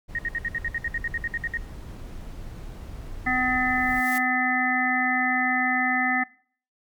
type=noise; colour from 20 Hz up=brown; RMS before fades=-37 dBFS; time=0.08-4.01 s; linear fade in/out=20 ms
type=tone bursts; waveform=sine; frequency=1864.7 Hz; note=A#6; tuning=in tune; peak=-24 dBFS; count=15; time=0.15-1.573 s; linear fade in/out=2 ms; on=37 ms; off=62 ms
type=harmonic tone; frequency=253.3 Hz; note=B3; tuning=44 cents sharp; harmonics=1 / 3 / 5 / 7 / 8; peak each=-28 / -27 / -31 / -26 / -25 dBFS; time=3.26-6.24 s; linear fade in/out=10 ms
type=noise with exponential growth; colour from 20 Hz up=blue; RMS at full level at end=-33 dBFS; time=3.58-4.18 s; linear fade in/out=0 ms; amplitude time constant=130 ms
effects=noise-tail reverb RT60 0.5 s tail -22 dB re dry + MP3 96 kbps

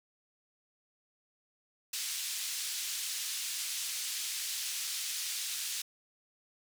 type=band-pass noise; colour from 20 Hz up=white; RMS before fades=-37 dBFS; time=1.93-5.82 s; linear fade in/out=5 ms; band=2800 to 8500 Hz; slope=12 dB/octave; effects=none

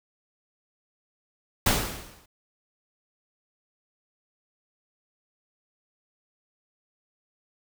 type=noise with exponential decay; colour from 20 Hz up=pink; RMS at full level=-19 dBFS; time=1.66-2.26 s; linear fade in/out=5 ms; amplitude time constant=130 ms; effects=none

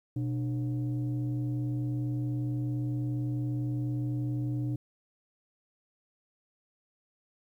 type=tone pair together; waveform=sine; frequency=123.64 / 299.2 Hz; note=B2 / D4; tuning=+2 / +32 cents; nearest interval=octave + minor third; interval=1530 cents; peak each=-28 / -33 dBFS; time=0.16-4.76 s; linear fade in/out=5 ms; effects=tanh soft clip ceiling -25 dBFS + 11-bit

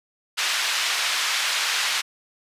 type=band-pass noise; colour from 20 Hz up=white; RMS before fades=-24 dBFS; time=0.37-2.02 s; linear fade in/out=20 ms; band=1200 to 4200 Hz; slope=12 dB/octave; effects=resampled to 32000 Hz

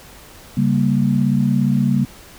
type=chord; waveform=sine; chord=G diminished; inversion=second; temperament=equal; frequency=138.59 / 196 / 233.1 Hz; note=Db3 / G3 / Bb3; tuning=0 / 0 / 0 cents; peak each=-18 dBFS; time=0.57-2.05 s; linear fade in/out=5 ms; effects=pink hiss -42 dBFS RMS until 2.38 s

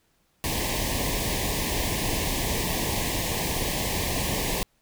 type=band-stop noise; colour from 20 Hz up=pink; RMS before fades=-27 dBFS; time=0.44-4.63 s; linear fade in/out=0 ms; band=1100 to 1700 Hz; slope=96 dB/octave; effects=pink hiss -68 dBFS RMS until 4.81 s

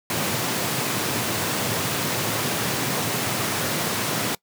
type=high-pass noise; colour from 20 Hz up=pink; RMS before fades=-25 dBFS; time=0.1-4.35 s; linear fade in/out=2 ms; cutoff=100 Hz; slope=48 dB/octave; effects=noise-tail reverb RT60 0.1 s tail -23 dB re dry

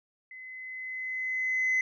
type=tone with level ramp; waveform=sine; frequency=2035 Hz; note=C7; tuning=49 cents flat; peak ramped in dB=-43 to -21 dBFS; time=0.31-1.81 s; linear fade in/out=2 ms; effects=tanh soft clip ceiling -21 dBFS

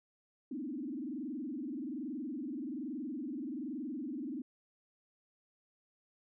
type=tone with frequency modulation; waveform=sine; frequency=277.2 Hz; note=C#4; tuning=in tune; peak=-37 dBFS; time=0.51-4.42 s; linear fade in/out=5 ms; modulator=21.2 Hz; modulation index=2.1; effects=none

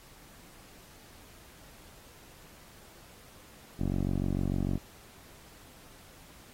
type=tone with low-pass filter; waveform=10% pulse; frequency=46.67 Hz; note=F#1; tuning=16 cents sharp; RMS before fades=-30 dBFS; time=3.79-4.78 s; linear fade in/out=10 ms; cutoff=360 Hz; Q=1; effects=pink hiss -55 dBFS RMS until 6.53 s + AAC 48 kbps

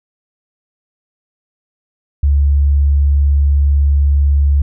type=tone; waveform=sine; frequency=71 Hz; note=C#2; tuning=42 cents sharp; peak=-8 dBFS; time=2.23-4.62 s; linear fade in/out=5 ms; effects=none

